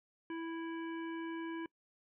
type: harmonic tone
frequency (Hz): 329.6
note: E4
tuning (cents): 0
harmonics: 1 / 3 / 5 / 7 / 9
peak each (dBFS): -39 / -49 / -50 / -55 / -59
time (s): 0.3-1.66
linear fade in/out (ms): 2
effects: noise-tail reverb RT60 0.1 s tail -24 dB re dry